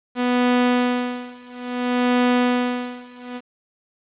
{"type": "tone with tremolo", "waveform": "sawtooth", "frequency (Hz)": 246.9, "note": "B3", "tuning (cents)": 0, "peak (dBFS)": -11, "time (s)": [0.15, 3.41], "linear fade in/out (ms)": 50, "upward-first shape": "sine", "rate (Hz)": 0.59, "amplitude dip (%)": 95, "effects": ["resampled to 8000 Hz", "8-bit"]}